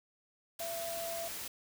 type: tone in noise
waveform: sine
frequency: 672 Hz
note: E5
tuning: 33 cents sharp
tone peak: -38 dBFS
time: 0.6-1.28 s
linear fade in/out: 5 ms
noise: white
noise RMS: -42 dBFS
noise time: 0.59-1.48 s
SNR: +1 dB
effects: none